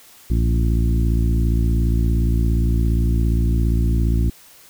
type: harmonic tone with a mistuned harmonic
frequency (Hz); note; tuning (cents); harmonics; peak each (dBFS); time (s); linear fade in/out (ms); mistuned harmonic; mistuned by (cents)
57.3; A#1; -29; 1 / 2 / 3 / 4 / 5 / 6; -16 / -22 / -26 / -28 / -30 / -32; 0.3-4.3; 5; 1; +70
effects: white hiss -47 dBFS RMS until 4.69 s